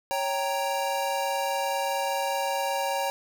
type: chord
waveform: square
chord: G diminished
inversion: second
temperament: equal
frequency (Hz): 554.4 / 784 / 932.3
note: Db5 / G5 / Bb5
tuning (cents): 0 / 0 / 0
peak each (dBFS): -31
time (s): 0.11-3.1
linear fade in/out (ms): 0
effects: none